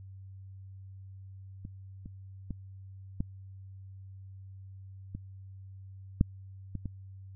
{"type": "clicks", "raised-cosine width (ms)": 5, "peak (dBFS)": [-29, -30, -23, -18, -26, -10, -24, -24], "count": 8, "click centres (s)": [1.651, 2.059, 2.507, 3.205, 5.15, 6.211, 6.753, 6.857], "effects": ["added 96 Hz sine -45 dBFS peak until 7.35 s"]}